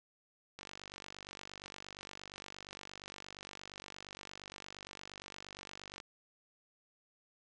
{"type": "click train", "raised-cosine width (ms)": 0.2, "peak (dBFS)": -29, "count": 264, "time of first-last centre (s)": [0.59, 6.002], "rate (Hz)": 48.6, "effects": ["resampled to 22050 Hz"]}